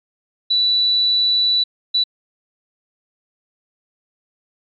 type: tone bursts at uneven times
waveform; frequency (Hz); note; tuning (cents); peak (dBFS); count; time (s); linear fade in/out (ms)
sine; 3956; B7; +2; -13; 2; 0.5-1.64 / 1.94-2.04; 10
effects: MP3 96 kbps